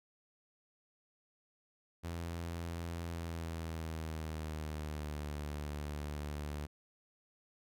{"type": "tone with pitch glide", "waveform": "sawtooth", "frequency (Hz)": [84.5, 73.99], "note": ["E2", "D2"], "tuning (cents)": [43, 13], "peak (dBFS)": -35, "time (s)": [2.03, 6.67], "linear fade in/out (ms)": 20, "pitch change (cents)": -230, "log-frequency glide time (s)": [3.08, 5.32], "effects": []}